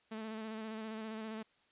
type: tone with vibrato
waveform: sawtooth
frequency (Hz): 219.4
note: A3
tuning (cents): -5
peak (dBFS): -37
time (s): 0.11-1.43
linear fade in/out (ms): 10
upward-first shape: square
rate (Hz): 15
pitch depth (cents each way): 23
effects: white hiss -71 dBFS RMS until 1.71 s + resampled to 8000 Hz